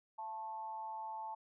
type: tone with amplitude modulation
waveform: sine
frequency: 880 Hz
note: A5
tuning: in tune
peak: -38 dBFS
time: 0.18-1.35 s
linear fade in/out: 10 ms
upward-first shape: sine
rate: 205 Hz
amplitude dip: 65%
effects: none